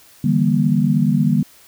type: chord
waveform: sine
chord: E half-diminished seventh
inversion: third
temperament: just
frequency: 148.33 / 164.81 / 197.78 / 237.3 Hz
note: D3 / E3 / G3 / Bb3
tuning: +18 / 0 / +16 / +31 cents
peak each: -18 / -21 / -18 / -18 dBFS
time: 0.24-1.43 s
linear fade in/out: 5 ms
effects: white hiss -48 dBFS RMS until 1.67 s

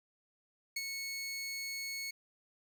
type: tone with ADSR envelope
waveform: 20% pulse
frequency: 2200 Hz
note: C#7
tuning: 14 cents flat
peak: -28 dBFS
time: 0.76-2.11 s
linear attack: 7 ms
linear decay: 36 ms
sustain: -5 dB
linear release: 8 ms
effects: none

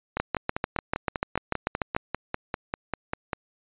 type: two click trains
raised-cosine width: 0.5 ms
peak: -9 / -12 dBFS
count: 13 / 17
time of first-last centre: 0.2-1.965 / 0.17-3.332 s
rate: 6.8 / 5.06 Hz
effects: resampled to 8000 Hz

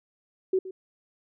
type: tone with echo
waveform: sine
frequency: 376.5 Hz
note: F#4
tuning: 30 cents sharp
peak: -20 dBFS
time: 0.53-0.59 s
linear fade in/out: 5 ms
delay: 120 ms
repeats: 1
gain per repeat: -15 dB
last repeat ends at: 0.71 s
effects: none

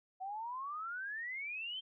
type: exponential sweep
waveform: sine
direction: up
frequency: 740 to 3172 Hz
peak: -39 dBFS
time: 0.2-1.81 s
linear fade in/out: 20 ms
effects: none

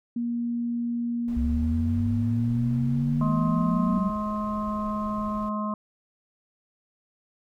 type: tone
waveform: sine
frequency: 236.9 Hz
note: A#3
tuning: 28 cents sharp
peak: -25 dBFS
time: 0.16-3.98 s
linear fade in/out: 5 ms
type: noise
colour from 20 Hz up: brown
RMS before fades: -42 dBFS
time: 1.28-5.49 s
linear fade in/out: 0 ms
type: linear sweep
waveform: sine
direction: up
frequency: 65.41 to 192.3 Hz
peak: -24 dBFS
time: 1.36-4.1 s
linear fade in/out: 10 ms
type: harmonic tone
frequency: 210.9 Hz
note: G#3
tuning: 27 cents sharp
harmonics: 1 / 3 / 5 / 6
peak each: -28 / -36 / -31 / -40 dBFS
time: 3.21-5.74 s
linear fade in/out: 2 ms
effects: none

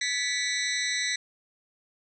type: tone with amplitude modulation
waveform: 20% pulse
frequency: 1975.5 Hz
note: B6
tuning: in tune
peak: -17 dBFS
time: 0.01-1.16 s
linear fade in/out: 5 ms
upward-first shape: sine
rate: 269 Hz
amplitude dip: 85%
effects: resampled to 22050 Hz

